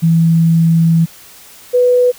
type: tone pair in turn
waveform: sine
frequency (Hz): 164.81 / 494.7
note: E3 / B4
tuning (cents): 0 / +3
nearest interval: octave + perfect fifth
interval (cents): 1903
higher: second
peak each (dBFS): -7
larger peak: neither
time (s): 0.02-1.06 / 1.73-2.12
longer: first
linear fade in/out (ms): 20
effects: white hiss -39 dBFS RMS until 2.18 s